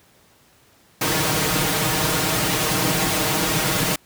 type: noise with comb filter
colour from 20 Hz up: pink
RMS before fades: -20 dBFS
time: 1.01-3.96 s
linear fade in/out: 5 ms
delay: 6.4 ms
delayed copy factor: +0.85
effects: pink hiss -55 dBFS RMS until 4.05 s + high-pass 80 Hz 12 dB/octave